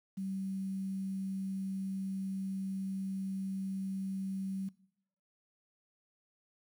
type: tone with quantisation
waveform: sine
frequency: 192.1 Hz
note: G3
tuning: 35 cents flat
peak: -35 dBFS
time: 0.17-4.69 s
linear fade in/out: 10 ms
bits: 10
effects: noise-tail reverb RT60 0.8 s tail -21 dB re dry